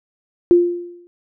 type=tone with exponential decay; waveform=sine; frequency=349.2 Hz; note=F4; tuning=in tune; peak=-5 dBFS; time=0.51-1.07 s; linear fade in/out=0 ms; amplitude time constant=120 ms; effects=none